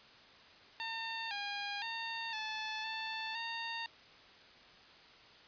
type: tone with pitch steps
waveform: 10% pulse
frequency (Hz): 906 / 812 / 913 / 870 / 885 / 920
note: A#5 / G#5 / A#5 / A5 / A5 / A#5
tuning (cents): -50 / -39 / -36 / -20 / +10 / -23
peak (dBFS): -29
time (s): 0.8-3.86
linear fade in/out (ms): 0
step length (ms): 510
effects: white hiss -58 dBFS RMS until 5.47 s + resampled to 11025 Hz